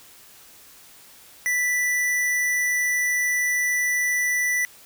square tone, 1975.5 Hz, B6, in tune, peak -21 dBFS, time 1.46-4.65 s, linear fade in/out 0 ms, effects white hiss -49 dBFS RMS until 4.85 s

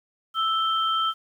sine tone pair together, 1318.5 / 3136 Hz, E6 / G7, 0 / 0 cents, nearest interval octave + minor third, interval 1500 cents, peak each -22 / -27 dBFS, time 0.34-1.14 s, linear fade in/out 50 ms, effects 9-bit

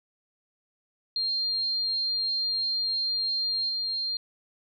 sine tone with level steps, 4199 Hz, C8, 5 cents sharp, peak -25 / -27 dBFS, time 1.16-4.17 s, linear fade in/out 2 ms, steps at 3.69 s, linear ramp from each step 2 ms, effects none

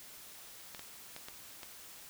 clicks, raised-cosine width 0.2 ms, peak -27 dBFS, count 5, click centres 0.748 / 0.794 / 1.164 / 1.285 / 1.632 s, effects white hiss -52 dBFS RMS until 2.09 s

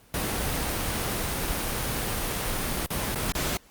pink noise with dropouts, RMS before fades -28 dBFS, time 0.14-3.57 s, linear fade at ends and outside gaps 1 ms, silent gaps 2.861-2.904 / 3.147-3.157 / 3.321-3.351 s, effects pink hiss -56 dBFS RMS until 3.7 s + Opus 32 kbps

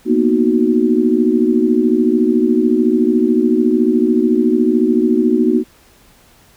sine chord, B major seventh, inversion third, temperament equal, 233.1 / 246.9 / 311.1 / 370 Hz, A#3 / B3 / D#4 / F#4, 0 / 0 / 0 / 0 cents, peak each -16 dBFS, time 0.05-5.64 s, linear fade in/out 50 ms, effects pink hiss -49 dBFS RMS until 6.56 s

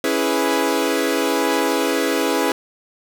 sawtooth chord, C# minor seventh, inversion none, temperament equal, 277.2 / 329.6 / 415.3 / 493.9 Hz, C#4 / E4 / G#4 / B4, 0 / 0 / 0 / 0 cents, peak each -19 dBFS, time 0.04-2.52 s, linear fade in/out 2 ms, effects none

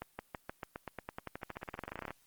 accelerating click train, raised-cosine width 0.5 ms, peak -24 dBFS, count 28, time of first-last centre 0.02-2.106 s, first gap 170 ms, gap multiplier 0.93, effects white hiss -69 dBFS RMS until 2.26 s + Opus 24 kbps

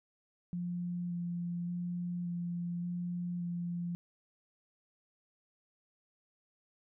sine tone with vibrato, 174.61 Hz, F3, in tune, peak -34 dBFS, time 0.53-3.95 s, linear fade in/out 0 ms, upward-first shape square, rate 0.87 Hz, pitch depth 11 cents each way, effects none

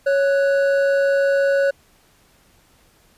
triangle tone pair together, 554.4 / 1480.1 Hz, C#5 / F#6, 0 / 0 cents, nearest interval octave + perfect fourth, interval 1700 cents, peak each -13 / -23 dBFS, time 0.06-1.71 s, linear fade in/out 10 ms, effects pink hiss -56 dBFS RMS until 3.17 s + resampled to 32000 Hz

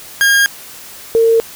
40% pulse / sine tone pair in turn, 1622 / 455.2 Hz, G#6 / A#4, -41 / -41 cents, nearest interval octave + minor seventh, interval 2200 cents, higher first, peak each -7 dBFS, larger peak neither, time 0.21-0.46 / 1.15-1.4 s, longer neither, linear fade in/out 0 ms, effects white hiss -34 dBFS RMS until 1.55 s

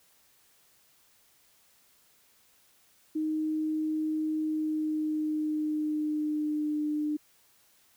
sine tone with pitch glide, 311.1 to 300.5 Hz, D#4 to D4, 0 to +40 cents, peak -27 dBFS, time 3.15-7.17 s, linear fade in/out 10 ms, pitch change -60 cents, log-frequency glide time 4.4-6.82 s, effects white hiss -64 dBFS RMS until 7.96 s

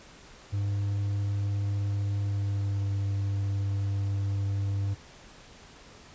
triangle tone with pitch glide, 100.8 to 99.35 Hz, G2 to G2, +49 to +24 cents, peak -24 dBFS, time 0.52-4.95 s, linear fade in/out 20 ms, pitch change -25 cents, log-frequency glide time 2.21-2.93 s, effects pink hiss -51 dBFS RMS until 6.14 s + resampled to 16000 Hz

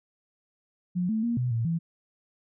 sine tone with pitch steps, 178.9 / 219.7 / 235.2 / 124.2 / 115 / 166.2 Hz, F3 / A3 / A#3 / B2 / A#2 / E3, +42 / -2 / +16 / +10 / -23 / +15 cents, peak -24 dBFS, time 0.95-1.79 s, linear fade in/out 20 ms, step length 140 ms, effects none

